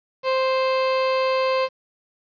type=tone; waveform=30% pulse; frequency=523.3 Hz; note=C5; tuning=in tune; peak=-16 dBFS; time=0.23-1.69 s; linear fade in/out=50 ms; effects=resampled to 11025 Hz + 8-bit